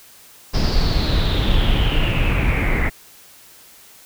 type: noise with low-pass filter sweep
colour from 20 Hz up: brown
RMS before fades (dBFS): -17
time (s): 0.53-2.9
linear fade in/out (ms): 20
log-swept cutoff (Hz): 5100 to 2000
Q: 7.7
effects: white hiss -46 dBFS RMS until 4.05 s